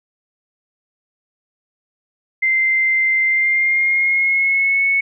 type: tone with pitch glide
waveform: sine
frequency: 2083 to 2207 Hz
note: C7 to C#7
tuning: -8 to -8 cents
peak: -13 dBFS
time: 2.42-5.01 s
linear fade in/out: 10 ms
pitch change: +100 cents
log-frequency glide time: 3.25-4.84 s
effects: none